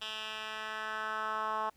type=tone with band-pass filter sweep; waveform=10% pulse; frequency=217.1 Hz; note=A3; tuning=23 cents flat; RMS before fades=-37 dBFS; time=0.01-1.7 s; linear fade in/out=10 ms; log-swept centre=3100 to 1000 Hz; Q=2.6; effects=pink hiss -68 dBFS RMS until 1.76 s

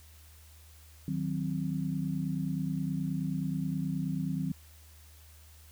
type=chord; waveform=sine; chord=C diminished; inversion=first; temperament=equal; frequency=155.56 / 185 / 261.6 Hz; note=Eb3 / Gb3 / C4; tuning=0 / 0 / 0 cents; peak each=-33 / -34 / -36 dBFS; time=1.08-4.52 s; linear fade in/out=2 ms; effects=added 77 Hz sine -53 dBFS peak until 5.71 s + white hiss -59 dBFS RMS until 5.71 s

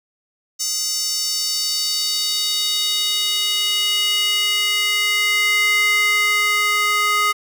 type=tone with high-pass filter sweep; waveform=square; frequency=415.9 Hz; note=G#4; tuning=2 cents sharp; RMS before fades=-19 dBFS; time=0.59-7.33 s; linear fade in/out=20 ms; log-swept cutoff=5900 to 1500 Hz; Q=3.5; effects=none

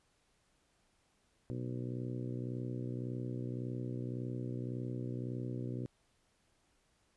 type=harmonic tone; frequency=61.8 Hz; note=B1; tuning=2 cents sharp; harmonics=2 / 3 / 4 / 5 / 6 / 7 / 8 / 9; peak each=-39 / -49 / -44 / -46 / -47 / -57 / -52 / -59 dBFS; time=1.5-5.86 s; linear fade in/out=0 ms; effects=pink hiss -74 dBFS RMS until 7.16 s + resampled to 24000 Hz

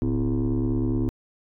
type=tone with frequency modulation; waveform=sine; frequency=182.7 Hz; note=F#3; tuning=22 cents flat; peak=-19 dBFS; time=0.02-1.09 s; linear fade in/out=0 ms; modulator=69.9 Hz; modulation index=2.4; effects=tanh soft clip ceiling -19 dBFS

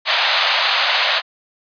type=band-pass noise; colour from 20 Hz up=white; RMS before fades=-17 dBFS; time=0.05-1.22 s; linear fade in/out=50 ms; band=590 to 4400 Hz; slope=48 dB/octave; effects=resampled to 11025 Hz

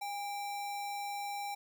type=tone with sample-and-hold; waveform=sine; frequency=813 Hz; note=G#5; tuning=37 cents flat; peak=-36 dBFS; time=0.01-1.55 s; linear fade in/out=10 ms; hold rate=3150 Hz; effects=none

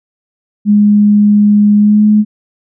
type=tone with pitch glide; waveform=sine; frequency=207.3 to 211.5 Hz; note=G#3 to G#3; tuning=-3 to +32 cents; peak=-4 dBFS; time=0.65-2.25 s; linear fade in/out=50 ms; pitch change=+35 cents; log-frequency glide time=1.77-2.04 s; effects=none

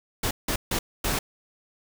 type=noise bursts at uneven times; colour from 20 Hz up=pink; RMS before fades=-26 dBFS; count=4; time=0.23-0.31 / 0.48-0.56 / 0.71-0.79 / 1.04-1.19 s; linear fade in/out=5 ms; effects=none

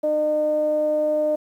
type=tone with low-pass filter; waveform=sawtooth; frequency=303.7 Hz; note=D#4; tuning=42 cents flat; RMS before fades=-21 dBFS; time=0.03-1.36 s; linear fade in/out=10 ms; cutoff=610 Hz; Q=8.3; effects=9-bit

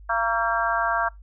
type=harmonic tone with a mistuned harmonic; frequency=227.7 Hz; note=A#3; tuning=40 cents flat; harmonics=3 / 4 / 5 / 6 / 7; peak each=-27 / -27 / -27 / -27 / -27 dBFS; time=0.09-1.09 s; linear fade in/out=10 ms; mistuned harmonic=4; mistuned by=+44 cents; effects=noise-tail reverb RT60 0.2 s tail -25 dB re dry + added 50 Hz sine -42 dBFS peak until 1.22 s

